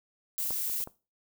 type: noise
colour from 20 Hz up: violet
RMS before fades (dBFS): -32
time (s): 0.38-0.84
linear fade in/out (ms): 0
type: clicks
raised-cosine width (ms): 1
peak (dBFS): -26 / -35 / -35 / -28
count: 4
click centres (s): 0.507 / 0.699 / 0.806 / 0.874
effects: noise-tail reverb RT60 0.3 s tail -19 dB re dry